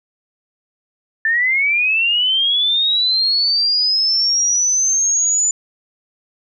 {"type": "linear sweep", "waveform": "sine", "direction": "up", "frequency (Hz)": [1760, 7040], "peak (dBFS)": -13, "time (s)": [1.25, 5.51], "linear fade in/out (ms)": 2, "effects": []}